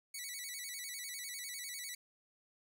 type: tone with vibrato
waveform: 10% pulse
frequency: 2093 Hz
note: C7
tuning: in tune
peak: -33 dBFS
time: 0.14-1.95 s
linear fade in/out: 5 ms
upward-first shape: square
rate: 10 Hz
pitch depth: 110 cents each way
effects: none